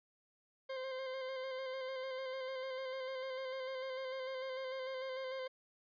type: tone with vibrato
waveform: 40% pulse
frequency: 523.3 Hz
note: C5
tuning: in tune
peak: -39 dBFS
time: 0.69-5.48 s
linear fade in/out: 10 ms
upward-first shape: square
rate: 6.7 Hz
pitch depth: 24 cents each way
effects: resampled to 11025 Hz